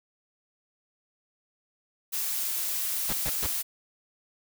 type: noise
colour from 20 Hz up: blue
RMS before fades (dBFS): -30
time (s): 2.12-3.63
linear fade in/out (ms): 20
type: noise bursts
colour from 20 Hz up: pink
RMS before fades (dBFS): -32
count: 3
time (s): 3.09-3.464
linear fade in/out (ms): 0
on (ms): 38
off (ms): 130
effects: none